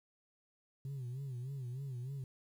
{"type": "tone with vibrato", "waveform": "sine", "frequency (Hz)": 130.2, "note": "C3", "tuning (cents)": -8, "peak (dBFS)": -37, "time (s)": [0.85, 2.24], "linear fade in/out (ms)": 2, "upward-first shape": "sine", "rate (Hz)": 3.3, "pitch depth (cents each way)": 130, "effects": ["tanh soft clip ceiling -38 dBFS", "11-bit"]}